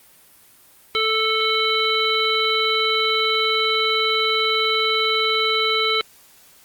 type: harmonic tone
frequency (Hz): 440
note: A4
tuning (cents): 0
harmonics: 1 / 3 / 5 / 7 / 9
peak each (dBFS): -24 / -23 / -24 / -24 / -23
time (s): 0.95-6.01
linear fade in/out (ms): 0
effects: white hiss -51 dBFS RMS until 6.64 s + Opus 32 kbps